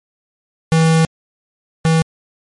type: tone pair in turn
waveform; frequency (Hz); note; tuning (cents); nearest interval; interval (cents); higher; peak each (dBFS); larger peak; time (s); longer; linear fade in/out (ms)
square; 161.8 / 161.8; E3 / E3; -32 / -32; unison; 0; neither; -10 / -11; first; 0.72-1.05 / 1.85-2.02; first; 0
effects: MP3 48 kbps